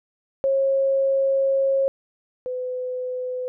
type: tone pair in turn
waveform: sine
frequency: 542 / 504.6 Hz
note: C#5 / B4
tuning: -39 / +37 cents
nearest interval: minor second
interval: 124 cents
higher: first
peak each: -17 / -25 dBFS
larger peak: first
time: 0.44-1.88 / 2.46-3.48 s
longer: first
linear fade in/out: 0 ms
effects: none